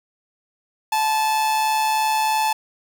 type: tone with amplitude modulation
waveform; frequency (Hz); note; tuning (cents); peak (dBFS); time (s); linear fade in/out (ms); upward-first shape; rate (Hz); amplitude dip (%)
45% pulse; 870; A5; -20; -16; 0.92-2.53; 5; sine; 143; 35
effects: none